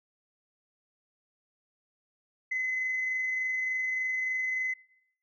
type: tone with amplitude modulation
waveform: sine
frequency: 2035 Hz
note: C7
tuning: 49 cents flat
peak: -26 dBFS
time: 2.51-4.74 s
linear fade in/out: 10 ms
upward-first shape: sine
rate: 23.4 Hz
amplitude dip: 25%
effects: noise-tail reverb RT60 0.8 s tail -22 dB re dry + tanh soft clip ceiling -23 dBFS